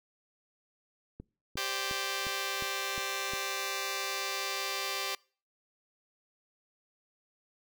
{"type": "click train", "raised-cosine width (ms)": 3, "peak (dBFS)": -30, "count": 7, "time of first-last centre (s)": [1.2, 3.335], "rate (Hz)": 2.81}
{"type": "chord", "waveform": "5% pulse", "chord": "G suspended fourth", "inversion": "none", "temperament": "just", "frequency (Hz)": [392, 522.7, 588], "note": ["G4", "C5", "D5"], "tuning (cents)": [0, -2, 2], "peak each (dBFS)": [-25, -26, -29], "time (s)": [1.57, 5.15], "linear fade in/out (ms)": 2}
{"effects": ["noise-tail reverb RT60 0.4 s tail -25 dB re dry"]}